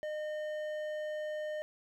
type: tone with hard clipping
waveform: sine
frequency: 610 Hz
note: D#5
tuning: 34 cents flat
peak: -37 dBFS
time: 0.03-1.62 s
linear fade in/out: 0 ms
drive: 8 dB
effects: none